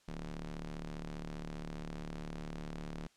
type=ring-modulated tone; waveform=sawtooth; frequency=74.9 Hz; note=D2; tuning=35 cents sharp; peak=-34 dBFS; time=0.08-3.07 s; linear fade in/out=0 ms; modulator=94.8 Hz; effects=white hiss -69 dBFS RMS until 3.16 s + low-pass 7000 Hz 12 dB/octave